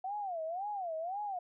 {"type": "tone with vibrato", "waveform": "sine", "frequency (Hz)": 729, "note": "F#5", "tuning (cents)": -26, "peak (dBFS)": -35, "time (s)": [0.04, 1.39], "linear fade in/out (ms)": 5, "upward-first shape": "sine", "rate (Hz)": 1.9, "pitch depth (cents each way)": 240, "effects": []}